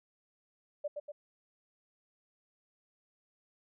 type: tone with echo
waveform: sine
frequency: 587.3 Hz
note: D5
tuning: in tune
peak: -32 dBFS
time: 0.84-0.88 s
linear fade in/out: 10 ms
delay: 120 ms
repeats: 2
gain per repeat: -4 dB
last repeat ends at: 1.12 s
effects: none